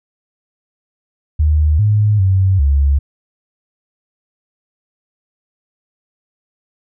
sine tone with pitch steps, 76.3 / 105.4 / 95.2 / 70 Hz, D#2 / G#2 / F#2 / C#2, -33 / +26 / +50 / +18 cents, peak -9 dBFS, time 1.39-2.99 s, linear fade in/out 10 ms, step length 400 ms, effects none

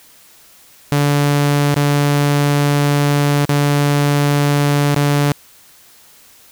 sawtooth tone with dropouts, 144.3 Hz, D3, 30 cents flat, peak -8 dBFS, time 0.92-5.32 s, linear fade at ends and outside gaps 0 ms, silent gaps 1.742-1.763 / 3.452-3.493 / 4.945-4.963 s, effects white hiss -46 dBFS RMS until 6.51 s

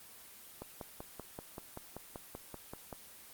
click train, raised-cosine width 1 ms, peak -28 dBFS, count 13, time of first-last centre 0.62-2.928 s, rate 5.2 Hz, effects white hiss -54 dBFS RMS until 3.33 s + Opus 24 kbps

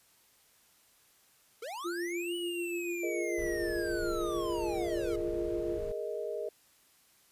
square linear two-way sweep, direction up then down, 415.3 to 2962 to 415.3 Hz, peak -39 dBFS, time 1.62-5.16 s, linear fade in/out 5 ms, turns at 2.35 s
sine tone with tremolo, 346.3 Hz, F4, 15 cents flat, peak -32 dBFS, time 1.84-5.79 s, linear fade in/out 20 ms, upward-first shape sine, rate 6.8 Hz, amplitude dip 35%
sine chord, Ab suspended second, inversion none, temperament equal, 415.3 / 466.2 / 622.3 Hz, Ab4 / Bb4 / Eb5, 0 / 0 / 0 cents, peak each -38 dBFS, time 3.03-6.49 s, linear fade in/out 5 ms
brown noise, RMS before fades -44 dBFS, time 3.38-5.92 s, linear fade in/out 5 ms
effects white hiss -65 dBFS RMS until 7.31 s + resampled to 32000 Hz

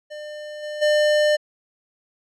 square tone with level steps, 600 Hz, D5, 37 cents sharp, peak -33 / -29 / -16 dBFS, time 0.1-1.37 s, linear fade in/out 20 ms, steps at 0.62 / 0.81 s, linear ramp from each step 20 ms, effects low-pass 6000 Hz 12 dB/octave

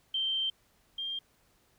sine tone pair in turn, 3133 / 3195 Hz, G7 / G7, -2 / +32 cents, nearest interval unison, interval 34 cents, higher second, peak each -28 / -33 dBFS, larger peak first, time 0.14-0.5 / 0.98-1.19 s, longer first, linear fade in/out 5 ms, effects pink hiss -68 dBFS RMS until 1.78 s

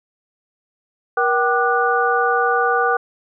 sine tone cluster, 475.6 / 769 / 1189 / 1468 Hz, A#4 / G5 / D6 / F#6, +35 / -33 / +21 / -14 cents, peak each -20 dBFS, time 1.17-2.97 s, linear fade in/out 5 ms, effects none

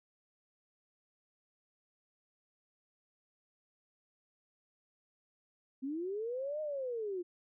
sine linear two-way sweep, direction up then down, 255.3 to 622 to 342.4 Hz, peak -35 dBFS, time 5.82-7.23 s, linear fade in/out 20 ms, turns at 6.61 s, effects none

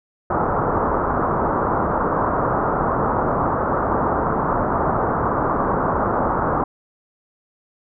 white low-pass noise, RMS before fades -20 dBFS, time 0.3-6.64 s, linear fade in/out 5 ms, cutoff 1300 Hz, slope 48 dB/octave, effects none

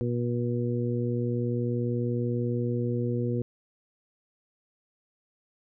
harmonic tone, 120.4 Hz, B2, 44 cents flat, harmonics 1 / 2 / 3 / 4, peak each -28 / -31 / -33 / -34 dBFS, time 0.01-3.42 s, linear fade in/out 0 ms, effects none

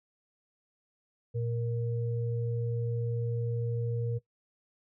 sine tone pair together, 116.54 / 468.9 Hz, A#2 / A#4, 0 / +10 cents, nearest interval 2 octaves, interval 2410 cents, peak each -30 / -36 dBFS, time 1.34-4.19 s, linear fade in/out 20 ms, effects noise-tail reverb RT60 0.1 s tail -17 dB re dry

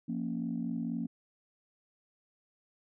sine chord, Bb minor, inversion second, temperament equal, 174.61 / 233.1 / 277.2 Hz, F3 / Bb3 / Db4, 0 / 0 / 0 cents, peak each -37 / -34 / -38 dBFS, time 0.08-1.07 s, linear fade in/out 10 ms, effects tanh soft clip ceiling -24 dBFS

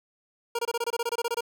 25% pulse tone bursts, 470 Hz, A#4, 14 cents sharp, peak -22 dBFS, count 14, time 0.55-1.408 s, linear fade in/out 5 ms, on 39 ms, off 24 ms, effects none

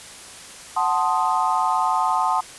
sine chord, F# diminished seventh, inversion none, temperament equal, 740 / 880 / 1046.5 / 1244.5 Hz, F#5 / A5 / C6 / Eb6, 0 / 0 / 0 / 0 cents, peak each -24 / -22 / -23 / -25 dBFS, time 0.76-2.41 s, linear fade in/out 10 ms, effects white hiss -40 dBFS RMS until 2.58 s + resampled to 24000 Hz

